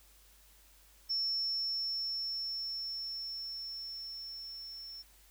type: tone with level ramp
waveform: sine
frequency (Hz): 5400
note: E8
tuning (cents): +41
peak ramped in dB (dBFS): -30 to -44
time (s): 1.09-5.03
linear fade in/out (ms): 20
effects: added 50 Hz sine -63 dBFS peak until 5.3 s + white hiss -63 dBFS RMS until 5.3 s